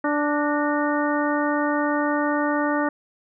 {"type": "harmonic tone with a mistuned harmonic", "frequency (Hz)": 293.8, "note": "D4", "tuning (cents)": 1, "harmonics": [1, 2, 3, 4, 5, 6], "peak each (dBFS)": [-23, -26, -28, -29, -30, -31], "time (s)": [0.04, 2.89], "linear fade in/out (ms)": 5, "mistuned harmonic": 6, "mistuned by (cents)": 72, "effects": []}